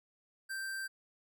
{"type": "tone", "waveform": "square", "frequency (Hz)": 1568, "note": "G6", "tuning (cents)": 0, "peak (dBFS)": -38, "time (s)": [0.49, 0.88], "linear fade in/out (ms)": 20, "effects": []}